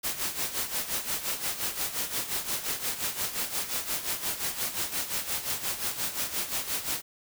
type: noise with tremolo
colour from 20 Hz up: white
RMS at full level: -29 dBFS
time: 0.03-7.02 s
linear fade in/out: 20 ms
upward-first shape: sine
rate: 5.7 Hz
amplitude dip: 70%
effects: none